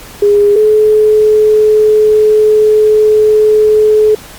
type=tone pair in turn; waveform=sine; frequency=410 / 428.2 Hz; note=G#4 / A4; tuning=-22 / -47 cents; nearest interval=minor second; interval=75 cents; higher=second; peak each=-4 dBFS; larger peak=neither; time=0.22-0.56 / 0.56-4.15 s; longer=second; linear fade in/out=5 ms; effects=pink hiss -32 dBFS RMS until 4.38 s + Opus 48 kbps